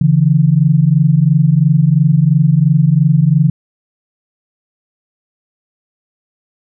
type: tone pair together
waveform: sine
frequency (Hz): 141.3 / 164.23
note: C#3 / E3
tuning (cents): +34 / -6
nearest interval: minor third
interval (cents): 260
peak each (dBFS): -10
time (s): 0.01-3.5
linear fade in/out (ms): 5
effects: none